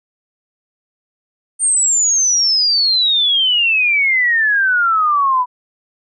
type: exponential sweep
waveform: sine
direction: down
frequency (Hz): 8910 to 978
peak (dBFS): -11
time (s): 1.59-5.46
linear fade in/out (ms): 50
effects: none